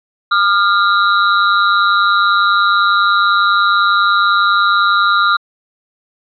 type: ring-modulated tone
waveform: square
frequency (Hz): 1301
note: E6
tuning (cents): -23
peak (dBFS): -7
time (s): 0.31-5.37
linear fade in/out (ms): 10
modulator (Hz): 95
effects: resampled to 11025 Hz